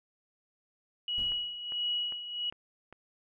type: tone with tremolo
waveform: sine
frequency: 2916 Hz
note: F#7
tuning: 26 cents flat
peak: -28 dBFS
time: 1.08-2.5 s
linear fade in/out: 2 ms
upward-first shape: sine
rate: 1.5 Hz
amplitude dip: 70%
type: noise with exponential decay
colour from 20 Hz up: brown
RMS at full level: -43 dBFS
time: 1.18-1.69 s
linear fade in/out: 0 ms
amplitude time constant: 110 ms
type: click train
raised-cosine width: 0.5 ms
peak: -33 dBFS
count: 5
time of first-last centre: 1.32-2.926 s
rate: 2.49 Hz
effects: none